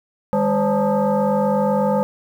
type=tone with frequency modulation; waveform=sine; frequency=155.5 Hz; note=D#3; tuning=1 cent flat; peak=-15 dBFS; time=0.33-2.03 s; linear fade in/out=0 ms; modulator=359 Hz; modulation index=2.1; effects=8-bit